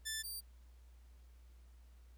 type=tone pair in turn; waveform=10% pulse; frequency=1760 / 4657 Hz; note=A6 / D8; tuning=0 / -15 cents; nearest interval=octave + perfect fourth; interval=1685 cents; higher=second; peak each=-30 / -36 dBFS; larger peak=first; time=0.05-0.23 / 0.23-0.41 s; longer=neither; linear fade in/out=20 ms; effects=added 60 Hz sine -57 dBFS peak until 2.17 s + pink hiss -74 dBFS RMS until 2.17 s